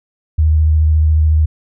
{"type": "tone with vibrato", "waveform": "sine", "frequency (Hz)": 77.78, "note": "D#2", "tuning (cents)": 0, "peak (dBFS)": -8, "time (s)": [0.38, 1.46], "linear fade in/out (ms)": 10, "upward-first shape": "triangle", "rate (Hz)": 14, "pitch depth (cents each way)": 27, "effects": []}